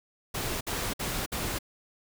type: noise bursts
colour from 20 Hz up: pink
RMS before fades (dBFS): -32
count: 4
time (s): 0.34-1.588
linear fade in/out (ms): 10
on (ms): 270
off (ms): 56
effects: none